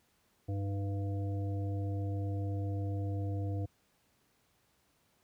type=harmonic tone with a mistuned harmonic; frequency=98.8 Hz; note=G2; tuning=14 cents sharp; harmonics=1 / 3 / 5 / 7; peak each=-32 / -42 / -46 / -49 dBFS; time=0.48-3.66 s; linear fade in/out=10 ms; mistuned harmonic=3; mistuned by=+44 cents; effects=pink hiss -72 dBFS RMS until 5.23 s + high-pass 60 Hz 12 dB/octave